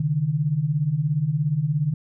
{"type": "beating tone pair", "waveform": "sine", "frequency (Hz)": [136, 153], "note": ["C#3", "D#3"], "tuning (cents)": [-33, -29], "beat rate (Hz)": 17, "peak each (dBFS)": [-25, -21], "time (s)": [0, 1.94], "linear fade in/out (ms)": 5, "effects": []}